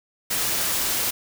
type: noise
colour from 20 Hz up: white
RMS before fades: -24 dBFS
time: 0.3-1.11 s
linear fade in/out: 10 ms
effects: none